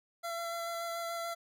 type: tone with vibrato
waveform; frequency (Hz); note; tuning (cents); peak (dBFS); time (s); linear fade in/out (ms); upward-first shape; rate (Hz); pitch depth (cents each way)
25% pulse; 677; E5; +46; -32; 0.23-1.35; 20; square; 6.9; 9
effects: none